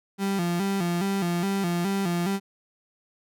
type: tone with vibrato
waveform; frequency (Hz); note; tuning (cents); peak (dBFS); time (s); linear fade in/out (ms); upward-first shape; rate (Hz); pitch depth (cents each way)
35% pulse; 184.5; F#3; -5; -22; 0.18-2.4; 50; square; 2.4; 110
effects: none